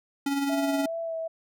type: tone with tremolo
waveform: square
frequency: 279.3 Hz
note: C#4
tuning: 13 cents sharp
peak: -24 dBFS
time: 0.26-0.86 s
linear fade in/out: 5 ms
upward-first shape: sine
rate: 19 Hz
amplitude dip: 40%
type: tone with vibrato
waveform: sine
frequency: 658 Hz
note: E5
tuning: 3 cents flat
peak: -29 dBFS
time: 0.49-1.28 s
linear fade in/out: 10 ms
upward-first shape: sine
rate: 2.5 Hz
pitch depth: 20 cents each way
effects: none